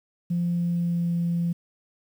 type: tone with pitch glide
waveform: sine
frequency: 173.4 to 171.01 Hz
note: F3 to F3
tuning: -12 to -36 cents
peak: -21 dBFS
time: 0.3-1.53 s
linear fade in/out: 10 ms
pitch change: -24 cents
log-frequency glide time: 0.44-1.16 s
effects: tanh soft clip ceiling -18 dBFS + 9-bit